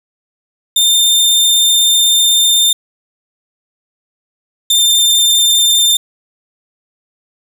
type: tone pair in turn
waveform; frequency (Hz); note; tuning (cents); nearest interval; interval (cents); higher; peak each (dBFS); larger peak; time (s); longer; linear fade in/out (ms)
sawtooth; 3608 / 3595; A7 / A7; +43 / +36; unison; 7; first; -5; neither; 0.76-2.73 / 4.7-5.97; first; 5
effects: none